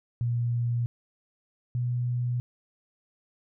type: tone pair in turn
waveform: sine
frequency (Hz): 119.2 / 122.41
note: A#2 / B2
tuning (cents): +39 / -15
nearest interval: unison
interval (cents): 46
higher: second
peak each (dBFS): -24 / -25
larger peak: first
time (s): 0.21-0.86 / 1.75-2.4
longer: neither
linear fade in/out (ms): 0
effects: none